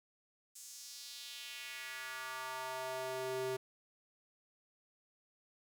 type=tone with high-pass filter sweep; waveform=square; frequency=130 Hz; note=C3; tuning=11 cents flat; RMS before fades=-43 dBFS; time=0.55-3.57 s; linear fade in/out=10 ms; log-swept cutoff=7500 to 330 Hz; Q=2; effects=none